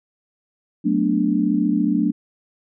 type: chord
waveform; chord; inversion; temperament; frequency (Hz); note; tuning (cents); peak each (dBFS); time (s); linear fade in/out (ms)
sine; B minor seventh; second; equal; 185 / 220 / 246.9 / 293.7; F#3 / A3 / B3 / D4; 0 / 0 / 0 / 0; -23 / -21 / -24 / -20; 0.84-2.12; 20
effects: none